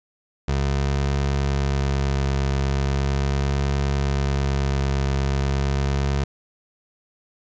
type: tone with vibrato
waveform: 25% pulse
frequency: 69 Hz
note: C#2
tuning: 7 cents flat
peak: -16 dBFS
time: 0.48-6.24 s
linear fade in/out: 5 ms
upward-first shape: triangle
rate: 0.38 Hz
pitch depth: 18 cents each way
effects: resampled to 16000 Hz